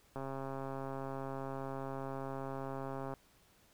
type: click train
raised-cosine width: 1 ms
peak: -28 dBFS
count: 403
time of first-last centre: 0.16-3.138 s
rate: 135 Hz
effects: pink hiss -67 dBFS RMS until 3.73 s